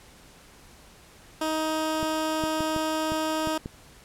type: tone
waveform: 15% pulse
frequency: 314.3 Hz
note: D#4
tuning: 18 cents sharp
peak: -19 dBFS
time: 1.41-3.58 s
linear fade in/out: 5 ms
type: clicks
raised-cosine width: 3 ms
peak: -20 dBFS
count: 7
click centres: 2.029 / 2.438 / 2.606 / 2.763 / 3.12 / 3.473 / 3.659 s
effects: pink hiss -52 dBFS RMS until 4.04 s + low-pass 12000 Hz 12 dB/octave